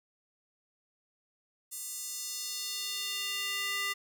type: tone with high-pass filter sweep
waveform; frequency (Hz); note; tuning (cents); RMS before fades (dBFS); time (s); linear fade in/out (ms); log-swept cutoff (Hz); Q
square; 398.8; G4; +30; -36; 1.71-3.94; 20; 8600 to 1800; 1.6
effects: none